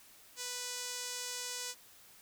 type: tone with band-pass filter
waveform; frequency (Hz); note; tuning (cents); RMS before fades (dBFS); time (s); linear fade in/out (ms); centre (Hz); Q
sawtooth; 493.9; B4; 0; -41; 0.36-1.75; 50; 6700; 1.4
effects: white hiss -59 dBFS RMS until 2.21 s